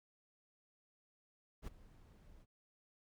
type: noise with ADSR envelope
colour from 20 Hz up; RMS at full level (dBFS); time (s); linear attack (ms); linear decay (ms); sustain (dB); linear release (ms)
brown; -41; 1.62-2.46; 54; 13; -20; 40
effects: none